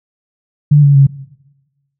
sine tone with pitch steps, 146.83 / 142.24 / 137.79 Hz, D3 / C#3 / C#3, 0 / +45 / -10 cents, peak -3 dBFS, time 0.71-1.07 s, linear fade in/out 10 ms, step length 120 ms, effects noise-tail reverb RT60 1.0 s tail -18 dB re dry

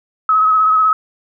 sine tone with vibrato, 1279 Hz, D#6, 47 cents sharp, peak -9 dBFS, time 0.29-0.93 s, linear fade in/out 2 ms, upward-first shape triangle, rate 16 Hz, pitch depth 30 cents each way, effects none

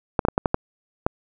clicks, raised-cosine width 1 ms, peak -4 dBFS, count 7, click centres 0.192 / 0.251 / 0.285 / 0.379 / 0.458 / 0.544 / 1.065 s, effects none

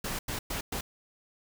pink noise bursts at uneven times, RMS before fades -34 dBFS, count 4, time 0.04-0.19 / 0.28-0.39 / 0.5-0.61 / 0.72-0.81 s, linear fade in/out 5 ms, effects none

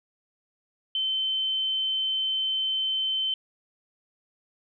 sine tone, 3080 Hz, G7, 31 cents flat, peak -24 dBFS, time 0.95-3.34 s, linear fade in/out 2 ms, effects none

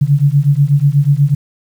sine beating tone pair, 138.59 / 146.79 Hz, C#3 / D3, 0 / 0 cents, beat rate 8.2 Hz, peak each -11 dBFS, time 0.01-1.35 s, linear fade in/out 10 ms, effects 7-bit

